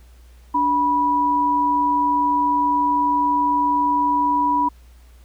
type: tone pair together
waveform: sine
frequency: 290.4 / 978 Hz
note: D4 / B5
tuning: -19 / -17 cents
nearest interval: octave + major sixth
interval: 2102 cents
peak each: -24 / -16 dBFS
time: 0.54-4.69 s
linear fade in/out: 10 ms
effects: added 60 Hz sine -44 dBFS peak until 5.24 s + pink hiss -57 dBFS RMS until 5.24 s